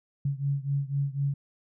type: beating tone pair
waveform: sine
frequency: 138.59 / 142.59 Hz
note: C#3 / C#3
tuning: 0 / +49 cents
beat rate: 4 Hz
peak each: -28 / -30 dBFS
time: 0.25-1.34 s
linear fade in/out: 5 ms
effects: none